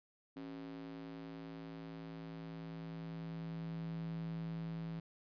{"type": "tone with high-pass filter sweep", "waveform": "square", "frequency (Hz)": 55.1, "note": "A1", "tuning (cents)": 3, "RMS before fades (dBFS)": -45, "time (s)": [0.36, 5], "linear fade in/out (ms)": 5, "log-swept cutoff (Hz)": [250, 150], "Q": 4.6, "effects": ["resampled to 11025 Hz"]}